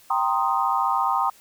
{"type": "chord", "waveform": "sine", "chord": "C minor seventh", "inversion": "second", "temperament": "equal", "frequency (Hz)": [784, 932.3, 1046.5, 1244.5], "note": ["G5", "Bb5", "C6", "Eb6"], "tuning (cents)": [0, 0, 0, 0], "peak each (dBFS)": -25, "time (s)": [0.1, 1.3], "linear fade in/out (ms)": 5, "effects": ["white hiss -53 dBFS RMS until 1.4 s"]}